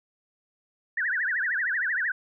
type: tone with vibrato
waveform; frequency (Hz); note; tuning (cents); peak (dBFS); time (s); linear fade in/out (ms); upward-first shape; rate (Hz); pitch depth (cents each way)
sine; 1700; G#6; +40; -24; 0.97-2.12; 5; triangle; 13; 280
effects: none